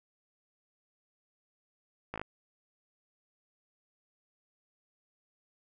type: slowing click train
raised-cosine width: 0.5 ms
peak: -22 dBFS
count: 5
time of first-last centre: 2.14-2.215 s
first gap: 18 ms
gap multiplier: 1.03
effects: none

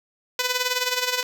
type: tone with tremolo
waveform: 5% pulse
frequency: 500 Hz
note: B4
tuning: 21 cents sharp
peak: -8 dBFS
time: 0.39-1.23 s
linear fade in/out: 2 ms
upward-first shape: sine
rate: 19 Hz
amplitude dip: 65%
effects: none

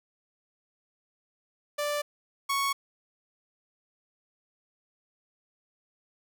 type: tone pair in turn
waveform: sawtooth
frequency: 587.3 / 1108.7 Hz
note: D5 / C#6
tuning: 0 / 0 cents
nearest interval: major seventh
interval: 1100 cents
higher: second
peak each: -24 / -22 dBFS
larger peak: second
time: 1.78-2.02 / 2.49-2.73 s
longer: neither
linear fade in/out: 10 ms
effects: none

